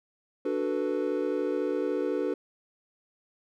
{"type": "chord", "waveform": "triangle", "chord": "B minor seventh", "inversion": "first", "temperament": "equal", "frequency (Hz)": [293.7, 370, 440, 493.9], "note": ["D4", "F#4", "A4", "B4"], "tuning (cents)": [0, 0, 0, 0], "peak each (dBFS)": -30, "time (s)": [0.45, 2.34], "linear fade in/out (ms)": 5, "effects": []}